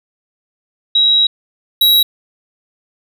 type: tone pair in turn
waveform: sine / square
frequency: 3852 / 3867 Hz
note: B7 / B7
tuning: -44 / -37 cents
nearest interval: unison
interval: 7 cents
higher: second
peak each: -8 dBFS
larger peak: neither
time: 0.95-1.27 / 1.81-2.03 s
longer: first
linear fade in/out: 5 ms
effects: none